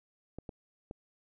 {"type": "clicks", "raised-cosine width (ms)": 2, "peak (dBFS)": -28, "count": 3, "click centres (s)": [0.386, 0.492, 0.911], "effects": []}